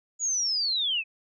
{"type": "linear sweep", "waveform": "sine", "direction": "down", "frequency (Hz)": [6880, 2489], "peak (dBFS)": -24, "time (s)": [0.19, 1.04], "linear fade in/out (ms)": 50, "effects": []}